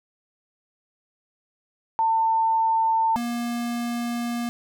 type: tone pair in turn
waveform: sine / square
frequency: 897 / 237.6 Hz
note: A5 / A#3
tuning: +33 / +33 cents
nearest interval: octave + major seventh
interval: 2300 cents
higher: first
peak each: -18 / -26 dBFS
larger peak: first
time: 1.99-3.16 / 3.16-4.49 s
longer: second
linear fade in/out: 0 ms
effects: none